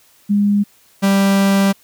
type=tone pair in turn; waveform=sine / 45% pulse; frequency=203.9 / 196.42 Hz; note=G#3 / G3; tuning=-32 / +4 cents; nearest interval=minor second; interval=64 cents; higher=first; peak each=-11 dBFS; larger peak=neither; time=0.29-0.64 / 1.02-1.73 s; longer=second; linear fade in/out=20 ms; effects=white hiss -52 dBFS RMS until 1.83 s